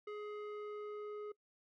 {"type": "tone with low-pass filter sweep", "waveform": "square", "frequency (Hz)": 419, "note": "G#4", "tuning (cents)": 15, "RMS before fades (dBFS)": -45, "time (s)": [0.07, 1.32], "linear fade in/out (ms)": 5, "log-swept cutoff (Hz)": [2100, 1100], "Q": 0.96, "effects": ["noise-tail reverb RT60 0.1 s tail -21 dB re dry"]}